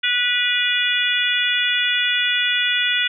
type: harmonic tone with a mistuned harmonic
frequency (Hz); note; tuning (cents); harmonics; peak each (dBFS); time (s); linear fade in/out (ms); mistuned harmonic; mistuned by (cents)
490; B4; -14; 3 / 4 / 5 / 6 / 7; -23 / -24 / -24 / -23 / -22; 0.03-3.08; 10; 6; -30
effects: none